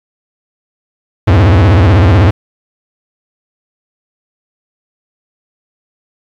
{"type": "tone with vibrato", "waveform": "45% pulse", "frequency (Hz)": 94.3, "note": "F#2", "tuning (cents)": 33, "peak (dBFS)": -4, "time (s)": [1.27, 2.31], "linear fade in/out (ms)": 10, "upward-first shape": "sine", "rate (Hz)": 16, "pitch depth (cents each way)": 270, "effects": ["low-pass 3000 Hz 12 dB/octave", "7-bit"]}